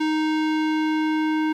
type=tone with low-pass filter sweep; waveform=square; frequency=311.1 Hz; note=D#4; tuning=in tune; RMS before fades=-22 dBFS; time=0-1.53 s; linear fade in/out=10 ms; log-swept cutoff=3900 to 2200 Hz; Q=0.94; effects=9-bit